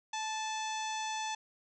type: harmonic tone with a mistuned harmonic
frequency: 870 Hz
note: A5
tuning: 20 cents flat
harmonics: 1 / 2 / 3 / 4 / 5 / 6 / 7 / 8 / 9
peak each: -36 / -45 / -44 / -44 / -50 / -53 / -45 / -52 / -55 dBFS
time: 0.13-1.35 s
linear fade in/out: 5 ms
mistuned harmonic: 2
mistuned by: +21 cents
effects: none